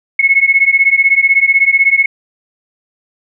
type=beating tone pair; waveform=sine; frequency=2181 / 2197 Hz; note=C#7 / C#7; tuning=-29 / -16 cents; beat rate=16 Hz; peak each=-10 dBFS; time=0.19-2.06 s; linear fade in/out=5 ms; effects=none